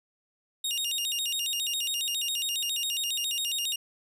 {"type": "tone with vibrato", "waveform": "sawtooth", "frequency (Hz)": 3250, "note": "G#7", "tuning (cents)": -38, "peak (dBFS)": -25, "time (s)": [0.64, 3.76], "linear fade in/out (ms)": 5, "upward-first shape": "square", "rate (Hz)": 7.3, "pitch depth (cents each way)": 240, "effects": []}